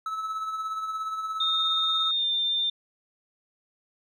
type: tone with tremolo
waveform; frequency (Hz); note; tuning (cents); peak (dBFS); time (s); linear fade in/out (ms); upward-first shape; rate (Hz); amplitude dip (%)
triangle; 1301; E6; -23; -25; 0.06-2.11; 2; triangle; 17; 50
type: tone with pitch glide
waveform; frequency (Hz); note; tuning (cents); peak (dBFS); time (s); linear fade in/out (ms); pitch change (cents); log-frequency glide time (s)
sine; 3665 to 3596; A#7 to A7; -30 to +37; -23; 1.4-2.7; 5; -33; 2.14-2.27
effects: none